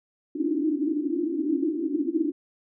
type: band-pass noise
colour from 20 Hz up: pink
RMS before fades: -26 dBFS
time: 0.35-2.32 s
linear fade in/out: 10 ms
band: 280 to 340 Hz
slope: 96 dB/octave
effects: none